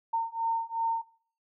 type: beating tone pair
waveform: sine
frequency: 911 / 913.7 Hz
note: A#5 / A#5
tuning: -40 / -35 cents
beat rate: 2.7 Hz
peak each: -30 dBFS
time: 0.13-1.02 s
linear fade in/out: 10 ms
effects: noise-tail reverb RT60 0.5 s tail -20 dB re dry